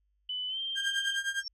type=tone with pitch glide; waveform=sine; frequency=3000 to 3160 Hz; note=F#7 to G7; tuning=+23 to +13 cents; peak=-32 dBFS; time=0.29-1.17 s; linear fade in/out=5 ms; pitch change=+90 cents; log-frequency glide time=0.48-0.59 s
type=tone with tremolo; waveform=35% pulse; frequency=1602 Hz; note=G6; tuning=37 cents sharp; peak=-25 dBFS; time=0.75-1.44 s; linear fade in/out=50 ms; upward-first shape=triangle; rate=9.8 Hz; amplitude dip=90%
type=tone with exponential growth; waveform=sine; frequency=5460 Hz; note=F8; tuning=40 cents flat; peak=-31 dBFS; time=1.37-1.48 s; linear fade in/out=2 ms; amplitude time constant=23 ms
effects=added 50 Hz sine -70 dBFS peak until 1.53 s + low-pass 9000 Hz 12 dB/octave